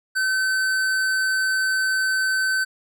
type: tone with hard clipping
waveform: sine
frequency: 1531 Hz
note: G6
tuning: 41 cents flat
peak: -21 dBFS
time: 0.15-2.65 s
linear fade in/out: 20 ms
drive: 14 dB
effects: none